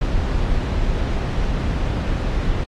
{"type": "noise", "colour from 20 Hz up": "brown", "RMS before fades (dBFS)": -20, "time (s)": [0.01, 2.64], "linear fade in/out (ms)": 5, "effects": ["low-pass 5000 Hz 12 dB/octave", "AAC 48 kbps"]}